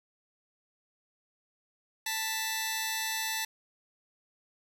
10% pulse tone pair together, 882.1 / 1975.5 Hz, A5 / B6, +4 / 0 cents, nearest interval octave + major second, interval 1396 cents, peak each -25 dBFS, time 2.06-3.45 s, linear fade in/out 5 ms, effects none

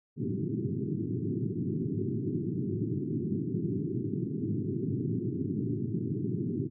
pink band-pass noise, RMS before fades -32 dBFS, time 0.16-6.7 s, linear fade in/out 50 ms, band 100 to 400 Hz, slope 96 dB/octave, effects none

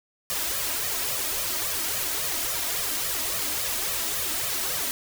white noise with flanger, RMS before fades -28 dBFS, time 0.3-4.91 s, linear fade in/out 0 ms, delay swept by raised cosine 1.6 to 3.2 ms, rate 3.6 Hz, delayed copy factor +0.85, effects none

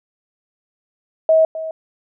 sine tone with echo, 640 Hz, D#5, 49 cents sharp, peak -9 dBFS, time 1.29-1.45 s, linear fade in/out 2 ms, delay 260 ms, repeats 1, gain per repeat -14 dB, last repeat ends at 1.71 s, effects none

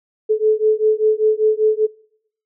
sine beating tone pair, 430 / 435.1 Hz, A4 / A4, -40 / -19 cents, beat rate 5.1 Hz, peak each -16 dBFS, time 0.29-1.87 s, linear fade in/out 20 ms, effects noise-tail reverb RT60 0.7 s tail -24 dB re dry

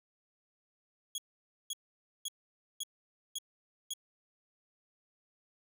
20% pulse tone bursts, 3322 Hz, G#7, in tune, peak -30 dBFS, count 6, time 1.15-3.936 s, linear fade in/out 2 ms, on 31 ms, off 520 ms, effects none

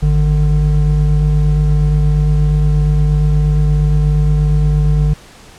triangle tone pair together, 52.67 / 149.5 Hz, G#1 / D3, +25 / +31 cents, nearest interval octave + tritone, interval 1806 cents, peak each -10 dBFS, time 0.02-5.14 s, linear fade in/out 10 ms, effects pink hiss -40 dBFS RMS until 5.58 s + low-pass 9000 Hz 12 dB/octave

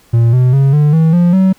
triangle tone with pitch steps, 116.54 / 126.36 / 137 / 148.54 / 161.05 / 174.61 / 189.32 Hz, A#2 / B2 / C#3 / D3 / E3 / F3 / F#3, 0 / +40 / -20 / +20 / -40 / 0 / +40 cents, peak -4 dBFS, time 0.13-1.53 s, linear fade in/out 10 ms, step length 200 ms, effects pink hiss -48 dBFS RMS until 1.58 s

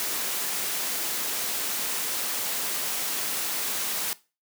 white noise, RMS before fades -29 dBFS, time 0-4.13 s, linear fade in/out 0 ms, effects noise-tail reverb RT60 0.3 s tail -19 dB re dry + high-pass 200 Hz 12 dB/octave

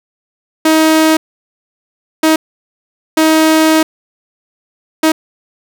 sawtooth tone bursts at uneven times, 316.4 Hz, D#4, 29 cents sharp, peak -3 dBFS, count 4, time 0.65-1.17 / 2.23-2.36 / 3.17-3.83 / 5.03-5.12 s, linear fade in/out 5 ms, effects none

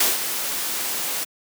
white noise with ADSR envelope, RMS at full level -17 dBFS, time 0-1.25 s, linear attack 7 ms, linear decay 170 ms, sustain -9 dB, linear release 21 ms, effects high-pass 200 Hz 12 dB/octave

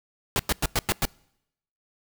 pink noise bursts, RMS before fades -23 dBFS, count 6, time 0.36-1.053 s, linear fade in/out 0 ms, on 33 ms, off 99 ms, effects noise-tail reverb RT60 0.8 s tail -26 dB re dry

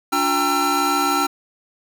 square tone cluster, 289.4 / 356.7 / 795 / 931 / 1346 Hz, D4 / F4 / G5 / A#5 / E6, -25 / +37 / +24 / -2 / +36 cents, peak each -25 / -28 / -24 / -28 / -21 dBFS, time 0.12-1.27 s, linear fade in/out 10 ms, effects none

